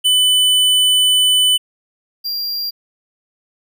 square tone pair in turn, 3000 / 4762 Hz, F#7 / D8, +23 / +23 cents, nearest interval minor sixth, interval 800 cents, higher second, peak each -11 / -20 dBFS, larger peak first, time 0.04-1.58 / 2.24-2.71 s, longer first, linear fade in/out 20 ms, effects none

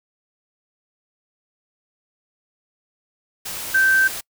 sine tone in noise, 1557 Hz, G6, 12 cents flat, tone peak -13 dBFS, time 3.74-4.08 s, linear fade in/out 10 ms, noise white, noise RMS -30 dBFS, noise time 3.45-4.21 s, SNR +14 dB, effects noise-tail reverb RT60 0.1 s tail -26 dB re dry

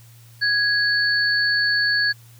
sine tone pair together, 1661.2 / 4458 Hz, G#6 / C#8, 0 / +9 cents, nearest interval octave + perfect fourth, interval 1709 cents, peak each -18 / -22 dBFS, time 0.41-2.13 s, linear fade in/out 20 ms, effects added 116 Hz sine -45 dBFS peak until 2.39 s + white hiss -53 dBFS RMS until 2.39 s

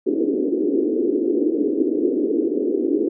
pink band-pass noise, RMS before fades -20 dBFS, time 0.06-3.09 s, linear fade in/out 10 ms, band 280 to 420 Hz, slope 48 dB/octave, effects none

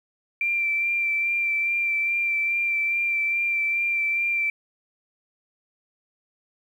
sine tone with vibrato, 2356 Hz, D7, 5 cents sharp, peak -21 dBFS, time 0.41-4.5 s, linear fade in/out 2 ms, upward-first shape sine, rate 2.4 Hz, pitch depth 20 cents each way, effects 9-bit

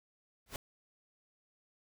pink noise with exponential growth, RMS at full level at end -36 dBFS, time 0.46-0.56 s, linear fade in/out 2 ms, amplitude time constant 21 ms, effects none

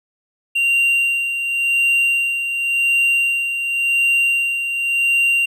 triangle tone with tremolo, 2768 Hz, F7, 16 cents flat, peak -11 dBFS, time 0.55-5.46 s, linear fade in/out 10 ms, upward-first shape sine, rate 0.91 Hz, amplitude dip 55%, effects none

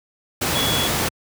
sine tone in noise, 3371 Hz, G#7, 25 cents sharp, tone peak -22 dBFS, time 0.55-0.88 s, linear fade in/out 10 ms, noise pink, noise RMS -21 dBFS, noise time 0.41-1.09 s, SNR -4 dB, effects high-pass 80 Hz 12 dB/octave

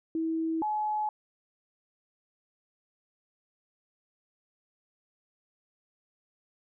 sine tone pair in turn, 323.9 / 850.3 Hz, E4 / G#5, -30 / +41 cents, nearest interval octave + perfect fourth, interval 1671 cents, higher second, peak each -27 dBFS, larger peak neither, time 0.15-0.62 / 0.62-1.09 s, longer neither, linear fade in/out 2 ms, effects none

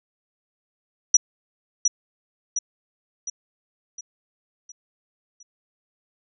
sine tone with echo, 5850 Hz, F#8, 21 cents flat, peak -9 dBFS, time 1.14-1.17 s, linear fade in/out 5 ms, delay 710 ms, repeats 6, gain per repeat -6 dB, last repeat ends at 5.43 s, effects none

